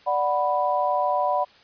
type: chord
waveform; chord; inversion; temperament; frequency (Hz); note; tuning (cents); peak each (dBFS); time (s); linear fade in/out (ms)
sine; B minor; first; equal; 587.3 / 740 / 987.8; D5 / F#5 / B5; 0 / 0 / 0; -25 / -24 / -24; 0.06-1.45; 20
effects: white hiss -53 dBFS RMS until 1.63 s + resampled to 11025 Hz